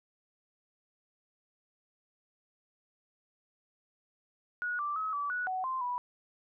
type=tone with pitch steps; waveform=sine; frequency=1456 / 1173 / 1281 / 1152 / 1470 / 747 / 1042 / 982 Hz; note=F#6 / D6 / E6 / D6 / F#6 / F#5 / C6 / B5; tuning=-28 / -2 / -50 / -34 / -12 / +16 / -7 / -10 cents; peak=-31 dBFS; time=4.62-5.98 s; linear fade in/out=0 ms; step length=170 ms; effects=none